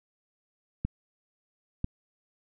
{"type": "clicks", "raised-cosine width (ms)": 5, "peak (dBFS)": -16, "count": 2, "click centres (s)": [0.85, 1.844], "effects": []}